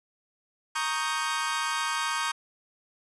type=chord; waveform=sawtooth; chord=Eb dominant seventh; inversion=second; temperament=equal; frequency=932.3 / 1108.7 / 1244.5 / 1568 Hz; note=Bb5 / Db6 / Eb6 / G6; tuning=0 / 0 / 0 / 0 cents; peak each=-29 dBFS; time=0.75-2.32 s; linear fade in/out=10 ms; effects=resampled to 24000 Hz + 10-bit